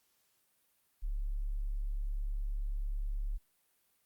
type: tone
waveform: sine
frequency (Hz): 35.33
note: C#1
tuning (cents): +34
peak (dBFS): -32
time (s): 1.02-3.38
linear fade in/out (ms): 20
effects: white hiss -74 dBFS RMS until 4.05 s + Opus 48 kbps